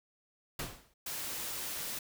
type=noise with exponential decay; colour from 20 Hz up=pink; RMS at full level=-34 dBFS; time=0.59-0.94 s; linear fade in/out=5 ms; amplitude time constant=76 ms
type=noise; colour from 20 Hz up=white; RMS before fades=-39 dBFS; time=1.06-1.99 s; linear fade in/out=5 ms
effects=none